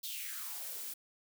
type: noise with high-pass filter sweep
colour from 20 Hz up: blue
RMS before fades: -42 dBFS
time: 0.03-0.94 s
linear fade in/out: 10 ms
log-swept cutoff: 3900 to 250 Hz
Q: 4.9
effects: none